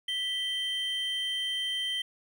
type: tone pair together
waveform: triangle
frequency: 1975.5 / 3127 Hz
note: B6 / G7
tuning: 0 / -5 cents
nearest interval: minor sixth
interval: 795 cents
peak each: -37 / -28 dBFS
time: 0.08-2.02 s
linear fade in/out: 5 ms
effects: none